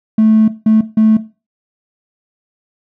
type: tone bursts at uneven times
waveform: triangle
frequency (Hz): 218.5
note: A3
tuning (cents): -12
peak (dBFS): -3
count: 3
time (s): 0.18-0.48 / 0.66-0.81 / 0.97-1.17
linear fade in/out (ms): 5
effects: noise-tail reverb RT60 0.3 s tail -17 dB re dry + tanh soft clip ceiling -2 dBFS